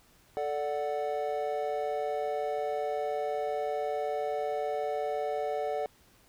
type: chord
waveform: triangle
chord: D major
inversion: second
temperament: equal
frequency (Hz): 440 / 587.3 / 740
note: A4 / D5 / F#5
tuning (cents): 0 / 0 / 0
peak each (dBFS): -32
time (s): 0.37-5.86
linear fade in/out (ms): 0
effects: pink hiss -62 dBFS RMS until 6.28 s